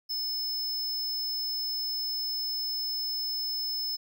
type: tone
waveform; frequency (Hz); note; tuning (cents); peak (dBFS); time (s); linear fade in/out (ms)
square; 5230; E8; -15; -30; 0.09-3.97; 20
effects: none